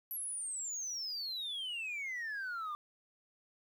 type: exponential sweep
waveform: sine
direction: down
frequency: 11810 to 1174.7 Hz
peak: -35 dBFS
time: 0.11-2.75 s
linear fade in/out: 0 ms
effects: tanh soft clip ceiling -36 dBFS + 11-bit